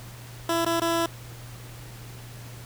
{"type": "tone with dropouts", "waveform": "15% pulse", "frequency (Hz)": 334.3, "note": "E4", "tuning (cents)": 24, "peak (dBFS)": -16, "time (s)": [0.49, 1.06], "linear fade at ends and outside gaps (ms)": 2, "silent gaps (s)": [[0.649, 0.663], [0.799, 0.818]], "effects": ["added 119 Hz sine -41 dBFS peak until 2.65 s", "pink hiss -46 dBFS RMS until 2.65 s"]}